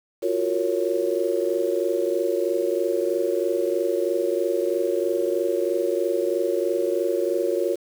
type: chord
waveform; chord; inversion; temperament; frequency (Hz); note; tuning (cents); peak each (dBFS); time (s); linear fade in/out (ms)
sine; Gb major seventh; third; just; 346.9 / 370 / 462.5 / 555; F4 / Gb4 / Bb4 / Db5; -12 / 0 / -14 / +2; -26; 0.22-7.76; 20
effects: 7-bit